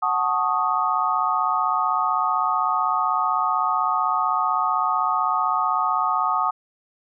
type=chord; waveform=sine; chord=D# half-diminished seventh; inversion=first; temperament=equal; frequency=740 / 880 / 1108.7 / 1244.5 Hz; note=F#5 / A5 / C#6 / D#6; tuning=0 / 0 / 0 / 0 cents; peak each=-26 / -26 / -25 / -22 dBFS; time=0.02-6.51 s; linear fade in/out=10 ms; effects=none